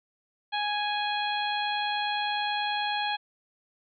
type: harmonic tone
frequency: 830.6 Hz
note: G#5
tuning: in tune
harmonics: 1 / 2 / 3 / 4 / 5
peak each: -29 / -34 / -36 / -34 / -38 dBFS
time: 0.52-3.17 s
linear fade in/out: 20 ms
effects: none